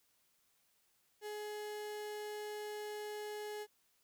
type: tone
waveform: 35% pulse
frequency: 420.5 Hz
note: G#4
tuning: 22 cents sharp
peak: -40 dBFS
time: 1.21-3.67 s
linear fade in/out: 50 ms
effects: white hiss -75 dBFS RMS until 4.03 s